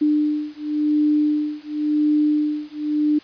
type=beating tone pair; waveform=sine; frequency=299.5 / 300.43 Hz; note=D4 / D4; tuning=+34 / +39 cents; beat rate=0.93 Hz; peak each=-20 dBFS; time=0.01-3.19 s; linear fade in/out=10 ms; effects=white hiss -46 dBFS RMS until 3.23 s + resampled to 11025 Hz